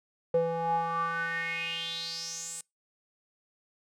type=tone with band-pass filter sweep; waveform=square; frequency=166.5 Hz; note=E3; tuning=18 cents sharp; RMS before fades=-32 dBFS; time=0.34-2.61 s; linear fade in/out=2 ms; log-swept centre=510 to 8500 Hz; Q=6.7; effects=noise-tail reverb RT60 0.2 s tail -25 dB re dry